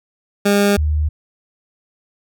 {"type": "tone pair in turn", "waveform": ["20% pulse", "sine"], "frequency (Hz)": [202.5, 75.85], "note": ["G#3", "D#2"], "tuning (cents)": [-43, -44], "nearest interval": "octave + perfect fourth", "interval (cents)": 1701, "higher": "first", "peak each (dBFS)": [-7, -14], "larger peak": "first", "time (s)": [[0.45, 0.77], [0.77, 1.09]], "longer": "neither", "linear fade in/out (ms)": 10, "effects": []}